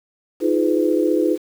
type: chord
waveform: sine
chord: F half-diminished seventh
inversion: third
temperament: just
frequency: 314.3 / 349.2 / 419.1 / 502.9 Hz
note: Eb4 / F4 / Ab4 / Cb5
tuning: +18 / 0 / +16 / +31 cents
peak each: -19 / -20 / -22 / -22 dBFS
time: 0.4-1.38 s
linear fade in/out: 50 ms
effects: 7-bit